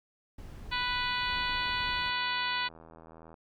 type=noise; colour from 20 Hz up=brown; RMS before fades=-44 dBFS; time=0.38-2.1 s; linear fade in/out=5 ms
type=harmonic tone; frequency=493.9 Hz; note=B4; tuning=in tune; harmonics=2 / 3 / 4 / 5 / 6 / 7 / 8 / 9; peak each=-34 / -36 / -37 / -38 / -39 / -39 / -40 / -41 dBFS; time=0.71-2.69 s; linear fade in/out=20 ms
type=click train; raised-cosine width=1 ms; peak=-37 dBFS; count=167; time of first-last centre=1.3-3.342 s; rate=81.3 Hz
effects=none